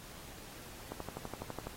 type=click train; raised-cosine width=1 ms; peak=-26 dBFS; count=10; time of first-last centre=0.92-1.67 s; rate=12 Hz; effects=pink hiss -51 dBFS RMS until 1.76 s + AAC 48 kbps